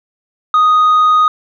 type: tone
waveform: sine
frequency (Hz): 1244.5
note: D#6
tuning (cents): 0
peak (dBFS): -4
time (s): 0.54-1.28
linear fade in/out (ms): 2
effects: tanh soft clip ceiling -6 dBFS